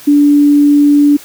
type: tone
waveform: sine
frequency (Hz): 290.1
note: D4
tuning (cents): -21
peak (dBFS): -4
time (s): 0.07-1.17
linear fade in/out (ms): 10
effects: white hiss -35 dBFS RMS until 1.24 s